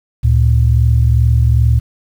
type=tone pair together; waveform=sine; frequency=72.17 / 114.7 Hz; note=D2 / A#2; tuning=-30 / -28 cents; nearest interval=minor sixth; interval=802 cents; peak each=-10 dBFS; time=0.23-1.8 s; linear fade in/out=20 ms; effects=tanh soft clip ceiling 0 dBFS + 7-bit